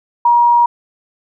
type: tone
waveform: sine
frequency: 952 Hz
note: A#5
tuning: 36 cents sharp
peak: -7 dBFS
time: 0.25-0.66 s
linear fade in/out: 5 ms
effects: none